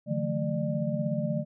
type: tone cluster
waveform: sine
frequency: 145.4 / 162.3 / 178.2 / 220 / 597 Hz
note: D3 / E3 / F3 / A3 / D5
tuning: -17 / -27 / +35 / 0 / +28 cents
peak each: -32 / -34 / -34 / -32 / -33 dBFS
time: 0.06-1.45 s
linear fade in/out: 50 ms
effects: none